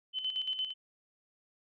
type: tone with tremolo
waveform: sine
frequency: 3045 Hz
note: F#7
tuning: 49 cents sharp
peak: -30 dBFS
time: 0.13-0.74 s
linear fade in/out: 50 ms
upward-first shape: square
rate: 8.7 Hz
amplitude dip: 60%
effects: none